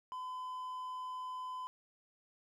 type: tone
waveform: triangle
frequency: 1014 Hz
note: B5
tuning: 45 cents sharp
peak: -38 dBFS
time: 0.12-1.67 s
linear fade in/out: 0 ms
effects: none